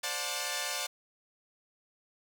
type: chord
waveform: 5% pulse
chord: D dominant seventh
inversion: third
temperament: equal with one note detuned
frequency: 523.3 / 587.3 / 723.5 / 880 Hz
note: C5 / D5 / F#5 / A5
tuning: 0 / 0 / -39 / 0 cents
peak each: -28 / -26 / -26 / -27 dBFS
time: 0.03-0.87 s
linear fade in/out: 10 ms
effects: none